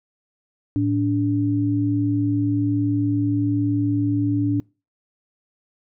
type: tone pair together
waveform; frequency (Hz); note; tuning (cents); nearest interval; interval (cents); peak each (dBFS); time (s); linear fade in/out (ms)
sine; 110 / 288.8; A2 / D4; 0 / -29; octave + perfect fourth; 1671; -22 / -19; 0.76-4.6; 0
effects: noise-tail reverb RT60 0.3 s tail -25 dB re dry